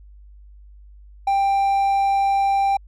triangle tone, 789 Hz, G5, 11 cents sharp, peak -14 dBFS, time 1.27-2.77 s, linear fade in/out 5 ms, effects added 50 Hz sine -42 dBFS peak until 2.87 s

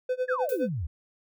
triangle tone with tremolo, 507 Hz, B4, 45 cents sharp, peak -21 dBFS, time 0.09-0.69 s, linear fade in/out 5 ms, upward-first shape sine, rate 9.7 Hz, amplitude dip 95%
sine exponential sweep, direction down, 1760 to 68.3 Hz, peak -28 dBFS, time 0.28-0.87 s, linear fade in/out 10 ms
violet noise with exponential decay, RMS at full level -36 dBFS, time 0.49-0.69 s, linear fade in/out 1 ms, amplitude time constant 42 ms
effects none

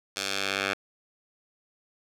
10% pulse tone with band-pass filter sweep, 98 Hz, G2, in tune, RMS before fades -30 dBFS, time 0.16-0.74 s, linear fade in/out 10 ms, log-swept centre 5100 to 2100 Hz, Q 1, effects none

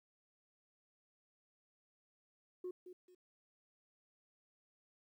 sine tone with echo, 363 Hz, F#4, 33 cents flat, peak -39 dBFS, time 2.64-2.71 s, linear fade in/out 5 ms, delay 220 ms, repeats 2, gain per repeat -11 dB, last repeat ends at 3.15 s, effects tanh soft clip ceiling -38 dBFS + 13-bit

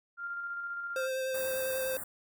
sine tone with tremolo, 1395 Hz, F6, 2 cents flat, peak -34 dBFS, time 0.17-1.09 s, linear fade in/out 50 ms, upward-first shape square, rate 15 Hz, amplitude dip 25%
square tone with vibrato, 523.3 Hz, C5, in tune, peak -32 dBFS, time 0.96-1.97 s, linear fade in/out 2 ms, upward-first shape triangle, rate 10 Hz, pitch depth 18 cents each way
white band-stop noise, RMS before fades -40 dBFS, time 1.34-2.04 s, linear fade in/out 5 ms, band 1900 to 7600 Hz, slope 96 dB/octave
effects none

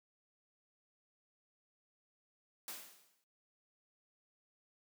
white noise with exponential decay, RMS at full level -43 dBFS, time 2.68-3.24 s, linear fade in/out 1 ms, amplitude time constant 120 ms, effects noise-tail reverb RT60 0.4 s tail -24 dB re dry + high-pass 200 Hz 12 dB/octave

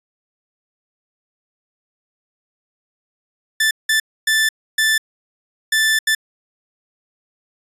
sawtooth tone bursts at uneven times, 1760 Hz, A6, in tune, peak -10 dBFS, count 6, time 3.6-3.71 / 3.89-4 / 4.27-4.49 / 4.78-4.98 / 5.72-5.99 / 6.07-6.15 s, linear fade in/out 5 ms, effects resampled to 32000 Hz

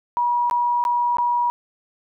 sine tone with dropouts, 963 Hz, B5, 44 cents flat, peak -17 dBFS, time 0.17-1.5 s, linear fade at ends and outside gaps 0 ms, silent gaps 0.498-0.511 / 0.84-0.851 / 1.17-1.184 s, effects none

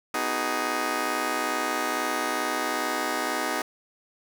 10% pulse chord, G# minor seventh, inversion first, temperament just, 249.2 / 311.5 / 373.8 / 415.3 Hz, B3 / D#4 / F#4 / G#4, +16 / +2 / +18 / 0 cents, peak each -25 / -22 / -27 / -24 dBFS, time 0.14-3.62 s, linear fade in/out 2 ms, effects none

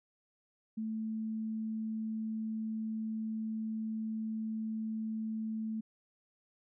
sine tone, 220 Hz, A3, in tune, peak -34 dBFS, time 0.77-5.81 s, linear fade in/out 10 ms, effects none

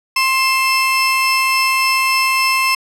30% pulse tone pair together, 1056.1 / 2642 Hz, C6 / E7, +16 / +3 cents, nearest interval octave + major third, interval 1587 cents, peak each -13 dBFS, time 0.16-2.75 s, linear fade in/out 5 ms, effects low-pass 12000 Hz 12 dB/octave

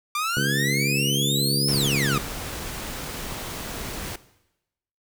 sawtooth exponential two-way sweep, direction up then down, 1174.7 to 5400 to 1174.7 Hz, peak -20 dBFS, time 0.15-2.18 s, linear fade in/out 2 ms, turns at 1.71 s
harmonic tone, 69.8 Hz, C#2, 13 cents sharp, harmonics 2 / 3 / 4 / 5 / 6 / 7, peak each -25 / -29 / -31 / -33 / -35 / -36 dBFS, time 0.37-2.18 s, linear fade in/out 0 ms
pink noise, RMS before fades -33 dBFS, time 1.68-4.16 s, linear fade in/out 5 ms
effects noise-tail reverb RT60 0.9 s tail -17 dB re dry

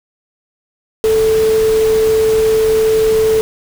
sine tone in noise, 440 Hz, A4, in tune, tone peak -9 dBFS, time 1.04-3.41 s, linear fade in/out 0 ms, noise pink, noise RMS -25 dBFS, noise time 1.04-3.41 s, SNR +13 dB, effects none

